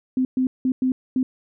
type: tone bursts at uneven times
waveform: sine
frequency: 257.6 Hz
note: C4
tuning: 27 cents flat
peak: -17 dBFS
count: 5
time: 0.17-0.25 / 0.37-0.47 / 0.65-0.72 / 0.82-0.92 / 1.16-1.23 s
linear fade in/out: 2 ms
effects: none